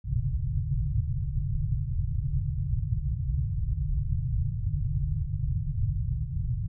white low-pass noise, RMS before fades -28 dBFS, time 0.04-6.68 s, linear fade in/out 20 ms, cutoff 150 Hz, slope 96 dB/octave, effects none

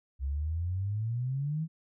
sine exponential sweep, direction up, 65.5 to 164.81 Hz, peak -29 dBFS, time 0.19-1.68 s, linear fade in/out 50 ms, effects none

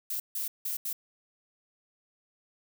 violet noise bursts at uneven times, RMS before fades -33 dBFS, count 4, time 0.1-0.2 / 0.35-0.48 / 0.65-0.77 / 0.85-0.93 s, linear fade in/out 5 ms, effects none

